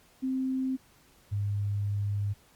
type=tone pair in turn; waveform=sine; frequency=261.6 / 101.8 Hz; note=C4 / G#2; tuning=0 / -34 cents; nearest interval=octave + major third; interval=1634 cents; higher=first; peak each=-27 dBFS; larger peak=neither; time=0.22-0.77 / 1.31-2.34 s; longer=second; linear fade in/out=20 ms; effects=pink hiss -61 dBFS RMS until 2.55 s + Opus 48 kbps